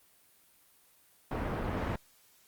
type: low-pass noise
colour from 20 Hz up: pink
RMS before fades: -34 dBFS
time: 1.31-1.96 s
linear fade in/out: 5 ms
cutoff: 1500 Hz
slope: 12 dB/octave
effects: white hiss -64 dBFS RMS until 2.47 s + Opus 32 kbps